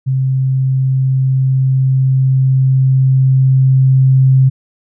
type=tone with level ramp; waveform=sine; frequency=132.1 Hz; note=C3; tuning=17 cents sharp; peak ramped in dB=-11 to -5 dBFS; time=0.06-4.5 s; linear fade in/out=20 ms; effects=none